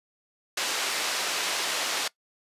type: band-pass noise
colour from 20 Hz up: white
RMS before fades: -29 dBFS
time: 0.57-2.08 s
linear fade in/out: 5 ms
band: 390 to 5400 Hz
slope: 12 dB/octave
effects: noise-tail reverb RT60 0.1 s tail -21 dB re dry + resampled to 32000 Hz